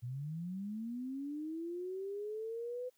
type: linear sweep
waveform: sine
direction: up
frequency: 116.54 to 506 Hz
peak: -38 dBFS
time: 0.02-2.9 s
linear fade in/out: 20 ms
effects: white hiss -75 dBFS RMS until 2.97 s